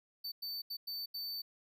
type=tone bursts at uneven times; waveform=square; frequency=4551 Hz; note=C#8; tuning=45 cents sharp; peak=-39 dBFS; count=5; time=0.24-0.32 / 0.42-0.62 / 0.7-0.77 / 0.87-1.06 / 1.14-1.42 s; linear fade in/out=10 ms; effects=none